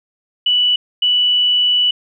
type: tone pair in turn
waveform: sine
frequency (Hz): 2960 / 2960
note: F#7 / F#7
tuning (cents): 0 / 0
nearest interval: unison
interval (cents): 0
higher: neither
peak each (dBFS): -11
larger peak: neither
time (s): 0.46-0.76 / 1.02-1.91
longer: second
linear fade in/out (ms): 5
effects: none